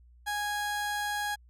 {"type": "tone pair together", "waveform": "30% pulse", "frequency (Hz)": [827.5, 1655], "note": ["G#5", "G#6"], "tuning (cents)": [-6, -6], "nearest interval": "octave", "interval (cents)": 1200, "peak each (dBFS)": [-29, -36], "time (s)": [0.26, 1.36], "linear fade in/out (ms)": 20, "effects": ["added 60 Hz sine -54 dBFS peak until 1.49 s", "resampled to 32000 Hz"]}